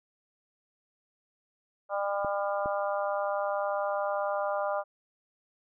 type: harmonic tone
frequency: 200.5 Hz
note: G3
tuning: 39 cents sharp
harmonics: 3 / 4 / 5 / 6 / 7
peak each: -30 / -34 / -38 / -36 / -40 dBFS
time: 1.89-4.84 s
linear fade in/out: 50 ms
type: clicks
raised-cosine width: 2 ms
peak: -25 dBFS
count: 2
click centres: 2.247 / 2.659 s
effects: none